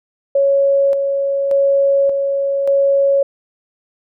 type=tone with tremolo; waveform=sine; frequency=554.4 Hz; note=C#5; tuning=in tune; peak=-10 dBFS; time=0.35-3.23 s; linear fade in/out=5 ms; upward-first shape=square; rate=0.86 Hz; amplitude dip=40%; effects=none